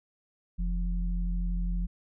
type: tone pair together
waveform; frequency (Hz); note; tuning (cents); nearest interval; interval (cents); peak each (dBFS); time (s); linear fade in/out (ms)
sine; 43.75 / 174.61; F1 / F3; +4 / 0; 2 octaves; 2396; -27 / -35; 0.58-1.87; 20
effects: none